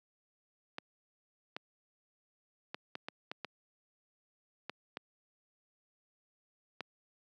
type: clicks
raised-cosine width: 0.3 ms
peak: -23 dBFS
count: 10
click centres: 0.784 / 1.565 / 2.745 / 2.954 / 3.085 / 3.315 / 3.447 / 4.696 / 4.971 / 6.807 s
effects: high-pass 200 Hz 12 dB/octave